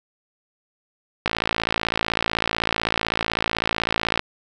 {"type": "click train", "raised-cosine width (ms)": 0.3, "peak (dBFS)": -4, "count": 165, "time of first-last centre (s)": [1.26, 4.194], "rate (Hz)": 55.9, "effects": []}